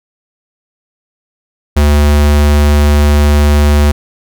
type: tone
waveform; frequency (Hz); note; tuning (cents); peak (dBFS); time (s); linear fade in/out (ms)
square; 73.42; D2; 0; -6; 1.76-3.92; 10
effects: none